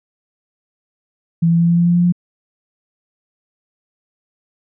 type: tone with pitch steps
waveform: sine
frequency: 167 / 168.26 / 169.53 / 170.8 / 172.09 / 173.39 / 174.7 / 176.01 Hz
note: E3 / E3 / E3 / F3 / F3 / F3 / F3 / F3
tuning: +23 / +36 / +49 / -38 / -25 / -12 / +1 / +14 cents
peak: -10 dBFS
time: 1.42-2.124 s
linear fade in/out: 10 ms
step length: 88 ms
effects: none